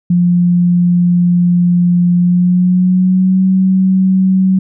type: tone with pitch glide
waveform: sine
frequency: 175.9 to 188.52 Hz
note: F3 to F#3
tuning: +13 to +33 cents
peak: -7 dBFS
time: 0.1-4.59 s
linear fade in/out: 5 ms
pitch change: +120 cents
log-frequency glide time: 2.15-3.43 s
effects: none